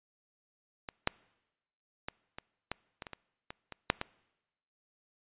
clicks, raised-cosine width 0.3 ms, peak -23 / -10 / -20 / -25 / -18 / -24 / -27 / -25 / -25 / -26 / -7 / -17 dBFS, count 12, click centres 0.888 / 1.074 / 2.085 / 2.385 / 2.716 / 3.022 / 3.068 / 3.133 / 3.505 / 3.723 / 3.901 / 4.014 s, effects noise-tail reverb RT60 1.0 s tail -24 dB re dry + resampled to 8000 Hz

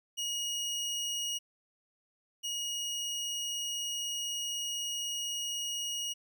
25% pulse tone pair in turn, 2886 / 2886 Hz, F#7 / F#7, -44 / -44 cents, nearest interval unison, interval 0 cents, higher neither, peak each -29 / -30 dBFS, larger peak first, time 0.17-1.39 / 2.43-6.14 s, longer second, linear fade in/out 20 ms, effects none

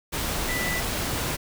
sine tone in noise, 1981 Hz, B6, 5 cents sharp, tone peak -28 dBFS, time 0.48-0.81 s, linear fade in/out 20 ms, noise pink, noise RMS -28 dBFS, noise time 0.12-1.37 s, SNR -3 dB, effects none

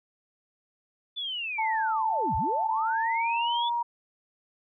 sine linear two-way sweep, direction down then up, 3516 to 56.6 to 3516 Hz, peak -30 dBFS, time 1.16-3.7 s, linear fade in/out 20 ms, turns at 2.36 s
sine tone with pitch glide, 883 to 946.4 Hz, A5 to A#5, +6 to +26 cents, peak -25 dBFS, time 1.58-3.83 s, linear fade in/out 10 ms, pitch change +120 cents, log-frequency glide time 2.76-3.54 s
effects none

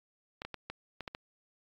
clicks, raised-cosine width 0.3 ms, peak -23 dBFS, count 7, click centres 0.419 / 0.45 / 0.543 / 0.7 / 1.007 / 1.078 / 1.149 s, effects AAC 48 kbps

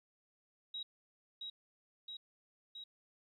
sine tone with echo, 3832 Hz, A#7, 47 cents sharp, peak -40 dBFS, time 0.74-0.83 s, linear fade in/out 5 ms, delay 670 ms, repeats 3, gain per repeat -2 dB, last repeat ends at 2.84 s, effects 13-bit

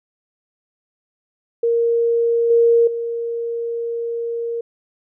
sine tone with level steps, 466.2 Hz, A#4, in tune, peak -14 / -10 / -21 dBFS, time 1.63-4.61 s, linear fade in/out 5 ms, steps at 2.5 / 2.87 s, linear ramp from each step 5 ms, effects none

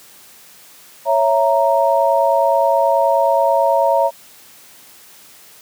sine chord, A# diminished, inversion first, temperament equal with one note detuned, 554.4 / 663.8 / 932.3 Hz, C#5 / E5 / A#5, 0 / +12 / 0 cents, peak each -16 dBFS, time 1.05-4.11 s, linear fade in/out 50 ms, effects white hiss -44 dBFS RMS until 5.61 s + high-pass 100 Hz 12 dB/octave

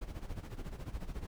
brown noise with tremolo, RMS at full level -39 dBFS, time 0.01-1.27 s, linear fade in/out 10 ms, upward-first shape sine, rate 14 Hz, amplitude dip 75%, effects none

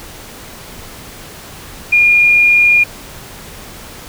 sine tone, 2422 Hz, D#7, 47 cents flat, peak -6 dBFS, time 1.92-2.84 s, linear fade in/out 10 ms, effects pink hiss -33 dBFS RMS until 4.08 s

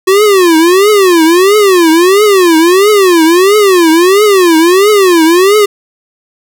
square tone with vibrato, 367.9 Hz, F#4, 10 cents flat, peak -4 dBFS, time 0.07-5.66 s, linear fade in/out 10 ms, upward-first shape triangle, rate 1.5 Hz, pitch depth 280 cents each way, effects none

